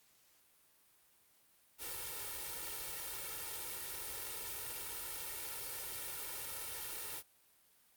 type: noise with comb filter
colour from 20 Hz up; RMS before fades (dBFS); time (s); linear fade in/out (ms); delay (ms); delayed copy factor
white; -43; 1.78-7.23; 50; 2.2; +0.95
effects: white hiss -69 dBFS RMS until 7.96 s + Opus 48 kbps